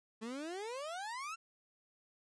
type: exponential sweep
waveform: 30% pulse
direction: up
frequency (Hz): 214 to 1379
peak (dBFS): -38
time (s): 0.21-1.36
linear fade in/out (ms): 20
effects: resampled to 22050 Hz